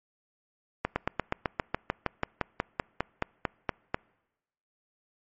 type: slowing click train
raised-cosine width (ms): 0.5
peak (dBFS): -11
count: 19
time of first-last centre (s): 0.85-3.945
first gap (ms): 110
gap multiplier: 1.05
effects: noise-tail reverb RT60 1.0 s tail -26 dB re dry + MP3 32 kbps